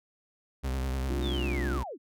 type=tone with vibrato; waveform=40% pulse; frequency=65.41 Hz; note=C2; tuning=in tune; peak=-28 dBFS; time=0.63-1.84 s; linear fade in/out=20 ms; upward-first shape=square; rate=10 Hz; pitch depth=45 cents each way
type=chord; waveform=sine; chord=D diminished; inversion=second; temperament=just; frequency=211.4 / 293.7 / 352.4 Hz; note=Ab3 / D4 / F4; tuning=+31 / 0 / +16 cents; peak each=-41 / -38 / -35 dBFS; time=1.09-1.79 s; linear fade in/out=10 ms
type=linear sweep; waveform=sine; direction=down; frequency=3771 to 220 Hz; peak=-36 dBFS; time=1.21-1.98 s; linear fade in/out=50 ms
effects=none